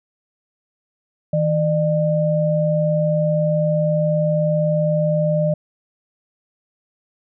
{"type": "tone pair together", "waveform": "sine", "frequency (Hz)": [159.63, 602], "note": ["D#3", "D5"], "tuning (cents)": [45, 43], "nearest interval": "octave + major seventh", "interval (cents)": 2298, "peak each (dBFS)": -18, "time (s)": [1.33, 5.54], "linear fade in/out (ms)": 5, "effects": []}